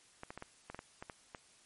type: clicks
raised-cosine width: 0.5 ms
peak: -29 dBFS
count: 10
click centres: 0.234 / 0.305 / 0.376 / 0.424 / 0.7 / 0.746 / 0.791 / 1.025 / 1.098 / 1.348 s
effects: white hiss -64 dBFS RMS until 1.65 s + MP3 48 kbps